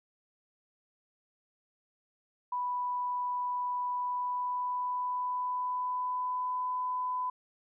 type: tone with pitch glide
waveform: sine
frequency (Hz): 987.8 to 1003.3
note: B5 to B5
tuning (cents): 0 to +27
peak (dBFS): -30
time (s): 2.52-7.3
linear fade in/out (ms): 5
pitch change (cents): +27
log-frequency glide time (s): 3.93-6.68
effects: none